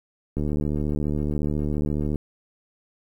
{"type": "click train", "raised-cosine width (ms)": 3, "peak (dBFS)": -14, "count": 134, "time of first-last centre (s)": [0.37, 2.158], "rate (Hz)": 74.4, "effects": ["9-bit"]}